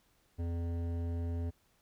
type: tone with hard clipping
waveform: sine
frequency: 84.9 Hz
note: F2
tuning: 48 cents flat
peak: -35 dBFS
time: 0.38-1.51 s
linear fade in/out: 20 ms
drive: 13 dB
effects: pink hiss -71 dBFS RMS until 1.81 s